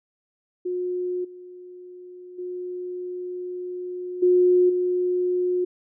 sine tone with level steps, 360.6 Hz, F#4, 45 cents flat, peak -24 / -39 / -29 / -14 / -20 dBFS, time 0.65-5.65 s, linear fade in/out 10 ms, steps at 1.24 / 2.38 / 4.22 / 4.69 s, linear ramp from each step 10 ms, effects none

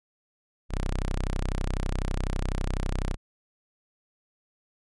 sawtooth tone, 32 Hz, C1, 38 cents flat, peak -22 dBFS, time 0.69-3.17 s, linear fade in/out 50 ms, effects resampled to 24000 Hz

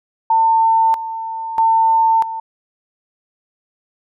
sine tone with tremolo, 899 Hz, A5, 37 cents sharp, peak -10 dBFS, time 0.3-2.4 s, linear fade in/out 5 ms, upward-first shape square, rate 0.78 Hz, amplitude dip 75%, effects none

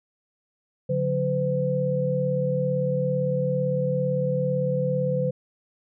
sine tone cluster, 142.7 / 180.5 / 508 Hz, D3 / F#3 / B4, -49 / -43 / +49 cents, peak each -26 / -29 / -24 dBFS, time 0.89-5.31 s, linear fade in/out 10 ms, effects none

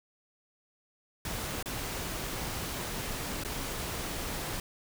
pink noise with dropouts, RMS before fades -36 dBFS, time 1.25-4.6 s, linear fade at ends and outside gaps 2 ms, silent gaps 1.627-1.658 / 3.437-3.448 s, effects none

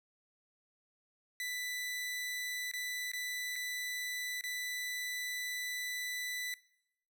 sawtooth tone with dropouts, 1986 Hz, B6, 9 cents sharp, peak -33 dBFS, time 1.4-6.54 s, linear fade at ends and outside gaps 1 ms, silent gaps 2.714-2.736 / 3.117-3.134 / 3.557-3.561 / 4.41-4.438 s, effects noise-tail reverb RT60 0.8 s tail -21 dB re dry

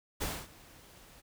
pink noise with ADSR envelope, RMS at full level -34 dBFS, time 0.2-1.22 s, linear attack 20 ms, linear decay 250 ms, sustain -22 dB, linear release 27 ms, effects none

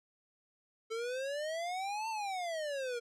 square exponential two-way sweep, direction up then down, 440 to 905 to 465.6 Hz, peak -36 dBFS, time 0.9-3 s, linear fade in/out 20 ms, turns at 2.09 s, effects low-pass 8000 Hz 12 dB/octave

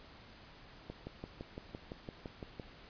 click train, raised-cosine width 2 ms, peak -29 dBFS, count 11, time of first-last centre 0.9-2.598 s, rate 5.89 Hz, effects pink hiss -56 dBFS RMS until 2.89 s + resampled to 11025 Hz

